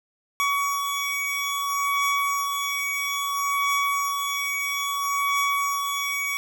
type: beating tone pair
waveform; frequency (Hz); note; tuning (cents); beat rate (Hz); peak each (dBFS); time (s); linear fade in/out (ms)
25% pulse; 1128 / 1128.6; C#6 / C#6; +30 / +31; 0.6; -21 / -25; 0.4-6.37; 0
effects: none